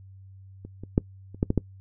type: clicks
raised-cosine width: 3 ms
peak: -27 / -25 / -6 / -30 / -9 / -10 / -8 dBFS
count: 7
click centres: 0.65 / 0.836 / 0.979 / 1.346 / 1.429 / 1.504 / 1.577 s
effects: noise-tail reverb RT60 0.1 s tail -22 dB re dry + added 96 Hz sine -45 dBFS peak until 1.8 s